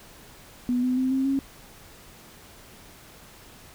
sine tone with pitch steps, 246.6 / 252.8 / 259.2 / 265.7 / 272.4 Hz, B3 / B3 / C4 / C4 / C#4, -2 / +41 / -16 / +27 / -30 cents, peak -21 dBFS, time 0.69-1.39 s, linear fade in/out 0 ms, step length 140 ms, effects pink hiss -49 dBFS RMS until 3.74 s

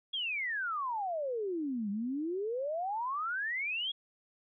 sine exponential two-way sweep, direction down then up, 3367 to 196 to 3367 Hz, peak -32 dBFS, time 0.13-3.92 s, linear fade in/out 10 ms, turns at 1.9 s, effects none

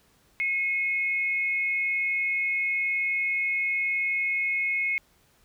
sine tone pair together, 2172 / 2511 Hz, C#7 / D#7, -36 / +15 cents, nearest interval minor third, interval 251 cents, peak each -24 / -34 dBFS, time 0.4-4.98 s, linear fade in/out 0 ms, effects pink hiss -63 dBFS RMS until 5.44 s

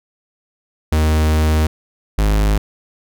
45% pulse tone pair in turn, 77.78 / 51.73 Hz, D#2 / G#1, 0 / -6 cents, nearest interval perfect fifth, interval 706 cents, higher first, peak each -12 dBFS, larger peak neither, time 0.92-1.67 / 2.18-2.58 s, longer first, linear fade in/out 5 ms, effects none

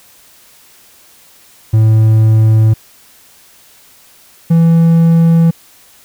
triangle tone pair in turn, 110 / 165.83 Hz, A2 / E3, 0 / +11 cents, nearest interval perfect fifth, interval 711 cents, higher second, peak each -3 dBFS, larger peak neither, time 1.73-2.74 / 4.5-5.51 s, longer neither, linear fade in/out 10 ms, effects white hiss -44 dBFS RMS until 6.04 s

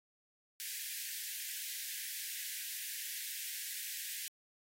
white high-pass noise, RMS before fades -42 dBFS, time 0.6-4.28 s, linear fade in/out 0 ms, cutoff 1600 Hz, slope 96 dB/octave, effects AAC 48 kbps

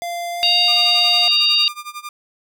square tone with pitch glide, 692 to 710.6 Hz, F5 to F5, -16 to +30 cents, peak -24 dBFS, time 0.02-1.28 s, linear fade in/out 0 ms, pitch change +46 cents, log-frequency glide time 0.31-0.59 s
harmonic tone, 932.3 Hz, A#5, in tune, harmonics 3 / 4 / 5, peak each -17 / -17 / -17 dBFS, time 0.43-1.68 s, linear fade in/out 0 ms
sawtooth tone with tremolo, 1200 Hz, D6, 37 cents sharp, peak -23 dBFS, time 0.68-2.09 s, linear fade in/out 2 ms, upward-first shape sine, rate 11 Hz, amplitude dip 90%
effects none

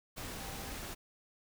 sine tone in noise, 784 Hz, G5, in tune, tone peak -52 dBFS, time 0.39-0.73 s, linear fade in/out 20 ms, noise pink, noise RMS -43 dBFS, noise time 0.16-0.95 s, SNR -12 dB, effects none

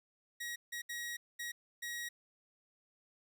sawtooth tone bursts at uneven times, 1900 Hz, A#6, 33 cents sharp, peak -36 dBFS, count 5, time 0.4-0.56 / 0.72-0.82 / 0.89-1.17 / 1.39-1.52 / 1.82-2.09 s, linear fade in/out 10 ms, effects none

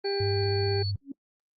sine tone, 4435 Hz, C#8, in tune, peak -33 dBFS, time 0.04-0.92 s, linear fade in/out 20 ms
harmonic tone, 397.6 Hz, G4, 25 cents sharp, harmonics 1 / 2 / 4 / 5 / 6, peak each -27 / -38 / -42 / -49 / -46 dBFS, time 0.04-0.83 s, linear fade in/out 10 ms
sine tone with vibrato, 100.3 Hz, G2, 40 cents sharp, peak -27 dBFS, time 0.2-0.96 s, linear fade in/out 5 ms, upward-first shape triangle, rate 16 Hz, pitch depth 56 cents each way
sine tone with exponential growth, 277.2 Hz, C#4, in tune, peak -30 dBFS, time 1.01-1.12 s, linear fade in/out 5 ms, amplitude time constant 22 ms
effects noise-tail reverb RT60 0.1 s tail -25 dB re dry + Opus 32 kbps

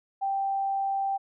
sine tone, 784 Hz, G5, in tune, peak -25 dBFS, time 0.21-1.18 s, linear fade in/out 20 ms, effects none

